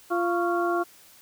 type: harmonic tone with a mistuned harmonic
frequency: 346.6 Hz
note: F4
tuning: 13 cents flat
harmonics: 1 / 2 / 3 / 4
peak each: -25 / -28 / -30 / -31 dBFS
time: 0.1-0.84 s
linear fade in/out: 20 ms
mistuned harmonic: 3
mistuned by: +110 cents
effects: white hiss -53 dBFS RMS until 1.21 s